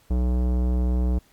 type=tone with tanh clipping; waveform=sine; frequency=61.7 Hz; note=B1; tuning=1 cent flat; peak=-21 dBFS; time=0.1-1.19 s; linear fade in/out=10 ms; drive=18 dB; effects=pink hiss -59 dBFS RMS until 1.32 s + MP3 96 kbps